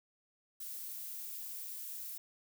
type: noise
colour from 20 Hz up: violet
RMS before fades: -44 dBFS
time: 0.6-2.18 s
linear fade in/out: 5 ms
effects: none